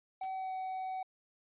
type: tone with pitch glide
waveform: triangle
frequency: 760 to 753 Hz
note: F#5 to F#5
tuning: +46 to +30 cents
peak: -34 dBFS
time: 0.21-1.03 s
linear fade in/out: 5 ms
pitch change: -16 cents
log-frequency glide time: 0.35-0.52 s
type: noise with exponential decay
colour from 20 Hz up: white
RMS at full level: -49 dBFS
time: 0.23-0.32 s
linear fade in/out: 5 ms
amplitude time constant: 19 ms
effects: resampled to 8000 Hz